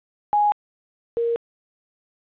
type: tone pair in turn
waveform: sine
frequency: 830.6 / 466.8 Hz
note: G#5 / A#4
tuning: 0 / +2 cents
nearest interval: minor seventh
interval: 998 cents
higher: first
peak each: -15 / -19 dBFS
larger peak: first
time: 0.33-0.52 / 1.17-1.36 s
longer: neither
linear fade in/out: 0 ms
effects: resampled to 8000 Hz + 9-bit